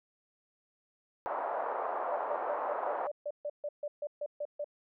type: band-pass noise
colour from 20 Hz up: pink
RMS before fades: -35 dBFS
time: 1.26-3.07 s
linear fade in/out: 0 ms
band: 560 to 1100 Hz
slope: 24 dB/octave
type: tone bursts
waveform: sine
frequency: 587.3 Hz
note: D5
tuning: in tune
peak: -33 dBFS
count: 14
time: 2.11-4.644 s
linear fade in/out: 5 ms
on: 51 ms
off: 140 ms
effects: none